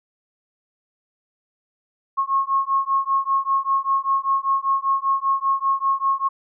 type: beating tone pair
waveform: sine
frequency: 1085 / 1090.1 Hz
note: C#6 / C#6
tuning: -37 / -29 cents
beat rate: 5.1 Hz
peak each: -21 dBFS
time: 2.17-6.29 s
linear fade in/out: 20 ms
effects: none